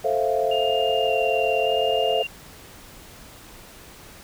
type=chord; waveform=sine; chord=F major seventh; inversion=first; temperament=equal with one note detuned; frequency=440 / 526.6 / 659.3 / 698.5 Hz; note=A4 / C5 / E5 / F5; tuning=0 / +11 / 0 / 0 cents; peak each=-25 dBFS; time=0.04-2.23 s; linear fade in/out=10 ms
type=tone with vibrato; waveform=sine; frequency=2794 Hz; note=F7; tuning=in tune; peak=-27 dBFS; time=0.51-2.27 s; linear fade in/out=5 ms; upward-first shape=square; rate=0.87 Hz; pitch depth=13 cents each way
effects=pink hiss -45 dBFS RMS until 4.23 s